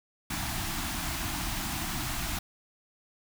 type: band-stop noise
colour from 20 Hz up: pink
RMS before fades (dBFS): -33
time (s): 0.3-2.39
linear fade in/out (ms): 5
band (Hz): 350 to 650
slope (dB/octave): 96
effects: none